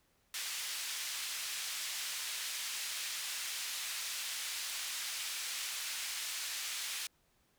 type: band-pass noise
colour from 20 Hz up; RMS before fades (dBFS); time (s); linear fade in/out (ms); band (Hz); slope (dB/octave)
pink; -40; 0.34-7.07; 2; 2400 to 11000; 12
effects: pink hiss -73 dBFS RMS until 7.58 s